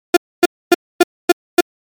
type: tone bursts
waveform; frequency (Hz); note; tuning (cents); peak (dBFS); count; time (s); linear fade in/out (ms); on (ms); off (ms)
35% pulse; 350; F4; +4; -3; 6; 0.14-1.608; 5; 28; 260
effects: MP3 96 kbps